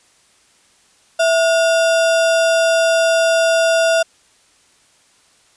sine tone with sample-and-hold, 659.3 Hz, E5, in tune, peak -11 dBFS, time 1.19-4.03 s, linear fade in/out 10 ms, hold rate 2100 Hz, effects white hiss -54 dBFS RMS until 5.56 s + resampled to 22050 Hz

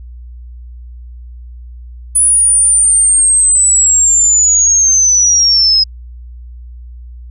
sine linear sweep, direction down, 9920 to 5070 Hz, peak -6 dBFS, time 2.15-5.84 s, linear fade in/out 10 ms, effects added 60 Hz sine -28 dBFS peak until 7.3 s

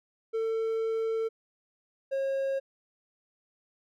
triangle tone pair in turn, 448.1 / 541.9 Hz, A4 / C#5, +32 / -39 cents, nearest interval minor third, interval 329 cents, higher second, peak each -25 dBFS, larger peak neither, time 0.33-1.29 / 2.11-2.6 s, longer first, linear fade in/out 20 ms, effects none

